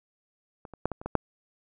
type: clicks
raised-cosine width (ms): 1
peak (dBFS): -28 / -29 / -11 / -18 / -27 / -18 / -7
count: 7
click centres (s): 0.652 / 0.737 / 0.856 / 0.917 / 1.015 / 1.06 / 1.153
effects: none